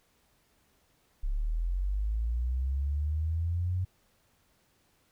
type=linear sweep; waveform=sine; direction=up; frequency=33.3 to 93 Hz; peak=-27 dBFS; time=1.23-3.85 s; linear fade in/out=10 ms; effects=pink hiss -69 dBFS RMS until 5.11 s